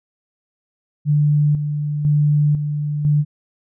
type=tone with tremolo; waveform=sine; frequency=148 Hz; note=D3; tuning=14 cents sharp; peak=-12 dBFS; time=1.05-3.25 s; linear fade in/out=50 ms; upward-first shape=square; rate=1 Hz; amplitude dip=55%; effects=none